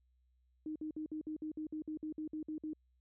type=tone bursts; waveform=sine; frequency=309.7 Hz; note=D#4; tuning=8 cents flat; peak=-38 dBFS; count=14; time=0.66-2.733 s; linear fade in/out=2 ms; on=97 ms; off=55 ms; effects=added 62 Hz sine -70 dBFS peak until 3 s